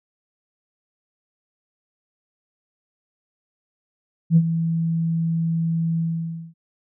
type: tone with ADSR envelope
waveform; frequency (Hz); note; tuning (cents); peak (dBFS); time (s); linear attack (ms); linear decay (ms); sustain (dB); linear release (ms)
sine; 164.81; E3; 0; -8; 4.3-6.54; 63; 56; -11; 550
effects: tanh soft clip ceiling -5 dBFS